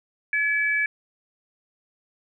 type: tone pair together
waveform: sine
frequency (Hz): 1700 / 2301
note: G#6 / D7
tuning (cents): +40 / -36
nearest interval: perfect fourth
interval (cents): 524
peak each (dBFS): -23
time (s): 0.33-0.86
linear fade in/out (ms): 2
effects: none